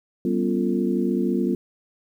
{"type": "tone cluster", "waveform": "sine", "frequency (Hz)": [193.3, 243.2, 276.7, 348.8, 445.4], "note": ["G3", "B3", "C#4", "F4", "A4"], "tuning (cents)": [-24, -26, -3, -2, 21], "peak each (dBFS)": [-25, -24, -29, -25, -33], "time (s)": [0.25, 1.55], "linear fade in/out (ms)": 2, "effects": ["9-bit"]}